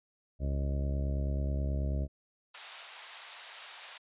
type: harmonic tone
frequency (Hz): 69.3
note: C#2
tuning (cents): 0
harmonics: 1 / 2 / 3 / 4 / 5 / 6 / 7 / 8 / 9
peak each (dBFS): -30 / -37 / -43 / -45 / -49 / -52 / -53 / -49 / -46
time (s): 0.39-2.08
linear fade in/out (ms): 50
type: high-pass noise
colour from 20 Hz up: white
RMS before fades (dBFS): -42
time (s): 2.54-3.98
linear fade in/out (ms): 10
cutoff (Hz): 650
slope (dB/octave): 24
effects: resampled to 8000 Hz